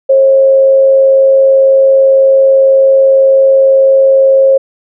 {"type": "tone with frequency modulation", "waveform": "sine", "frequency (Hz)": 538, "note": "C5", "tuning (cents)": 48, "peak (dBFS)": -3, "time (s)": [0.09, 4.58], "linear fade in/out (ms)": 10, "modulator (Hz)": 98.1, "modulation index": 0.2, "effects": []}